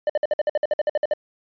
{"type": "tone bursts", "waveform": "triangle", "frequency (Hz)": 600, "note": "D5", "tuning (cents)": 37, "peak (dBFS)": -15, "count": 14, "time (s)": [0.07, 1.136], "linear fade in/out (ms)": 2, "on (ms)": 26, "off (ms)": 54, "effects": ["resampled to 11025 Hz"]}